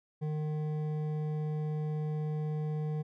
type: tone with hard clipping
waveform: triangle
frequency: 152.7 Hz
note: D#3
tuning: 32 cents flat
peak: -33 dBFS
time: 0.21-3.03 s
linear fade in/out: 20 ms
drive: 13 dB
effects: none